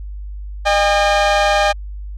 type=tone pair together; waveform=sawtooth; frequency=610.3 / 807 Hz; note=D#5 / G#5; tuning=-34 / -50 cents; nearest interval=perfect fourth; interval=484 cents; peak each=-11 dBFS; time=0.65-1.73 s; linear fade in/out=20 ms; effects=added 50 Hz sine -26 dBFS peak until 2.17 s + low-pass 5000 Hz 12 dB/octave